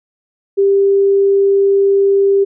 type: tone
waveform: sine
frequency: 395.4 Hz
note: G4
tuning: 15 cents sharp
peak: -8 dBFS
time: 0.57-2.45 s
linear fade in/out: 20 ms
effects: none